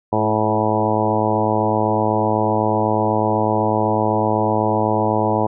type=harmonic tone with a mistuned harmonic; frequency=108 Hz; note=A2; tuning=32 cents flat; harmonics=1 / 2 / 3 / 4 / 5 / 6 / 7 / 8 / 9; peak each=-24 / -24 / -24 / -24 / -24 / -24 / -24 / -24 / -24 dBFS; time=0.12-5.47 s; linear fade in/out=10 ms; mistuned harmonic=3; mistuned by=+19 cents; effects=none